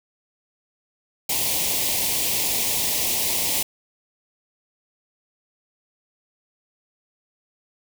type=band-stop noise; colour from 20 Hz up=white; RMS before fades=-23 dBFS; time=1.29-3.63 s; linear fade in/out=5 ms; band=1000 to 2000 Hz; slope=48 dB/octave; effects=none